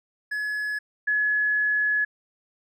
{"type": "tone pair in turn", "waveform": ["triangle", "sine"], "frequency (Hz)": [1698, 1698], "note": ["G#6", "G#6"], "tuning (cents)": [38, 38], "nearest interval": "unison", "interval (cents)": 0, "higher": "neither", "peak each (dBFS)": [-24, -20], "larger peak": "second", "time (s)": [[0.31, 0.79], [1.07, 2.05]], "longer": "second", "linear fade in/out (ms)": 10, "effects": []}